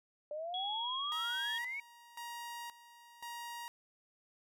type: exponential sweep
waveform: sine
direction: up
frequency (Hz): 585 to 2270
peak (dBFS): -38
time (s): 0.31-1.8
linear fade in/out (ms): 2
type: tone with pitch glide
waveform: sine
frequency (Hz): 3338 to 3294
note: G#7 to G#7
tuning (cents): +8 to -15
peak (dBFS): -37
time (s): 0.54-1.58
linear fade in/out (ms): 2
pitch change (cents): -23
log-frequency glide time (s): 0.74-0.91
type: tone with tremolo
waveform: sawtooth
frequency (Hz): 945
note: A#5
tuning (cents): +23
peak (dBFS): -39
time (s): 1.12-3.68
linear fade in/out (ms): 0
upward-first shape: square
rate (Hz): 0.95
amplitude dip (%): 80
effects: none